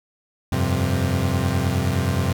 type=chord; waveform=30% pulse; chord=F suspended second; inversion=none; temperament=equal with one note detuned; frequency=87.31 / 96.87 / 130.81 Hz; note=F2 / G2 / C3; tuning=0 / -20 / 0 cents; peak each=-21 dBFS; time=0.52-2.33 s; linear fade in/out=5 ms; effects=none